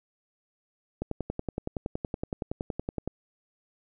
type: click train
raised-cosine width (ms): 2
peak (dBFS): -17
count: 23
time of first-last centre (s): 1.02-3.076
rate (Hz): 10.7
effects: none